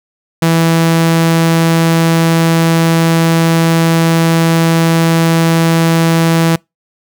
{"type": "tone", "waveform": "sawtooth", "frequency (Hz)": 164.81, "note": "E3", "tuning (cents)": 0, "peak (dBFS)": -4, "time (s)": [0.42, 6.56], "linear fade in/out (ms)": 5, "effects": ["noise-tail reverb RT60 0.2 s tail -26 dB re dry"]}